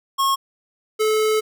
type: tone pair in turn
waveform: square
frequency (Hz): 1088 / 433.1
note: C#6 / A4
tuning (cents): -33 / -27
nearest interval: octave + major third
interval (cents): 1594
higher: first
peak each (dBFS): -17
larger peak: neither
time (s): 0.18-0.36 / 0.99-1.41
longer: second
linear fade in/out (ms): 20
effects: none